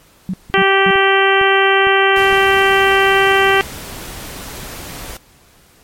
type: tone bursts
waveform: sine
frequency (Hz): 186.1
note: F#3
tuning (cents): +10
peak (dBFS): -17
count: 3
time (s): 0.29-0.908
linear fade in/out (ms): 0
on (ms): 46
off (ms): 240
type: click train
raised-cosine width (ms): 5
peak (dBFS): -20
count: 5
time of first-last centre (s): 0.5-2.326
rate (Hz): 2.19
type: harmonic tone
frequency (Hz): 389.6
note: G4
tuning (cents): -11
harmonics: 1 / 2 / 3 / 4 / 5 / 6 / 7 / 8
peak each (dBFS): -14 / -17 / -18 / -17 / -17 / -22 / -21 / -21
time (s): 0.54-3.61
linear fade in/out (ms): 0
type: noise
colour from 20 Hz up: pink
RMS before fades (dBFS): -30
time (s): 2.16-5.17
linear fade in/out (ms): 2
effects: pink hiss -49 dBFS RMS until 5.83 s + MP3 64 kbps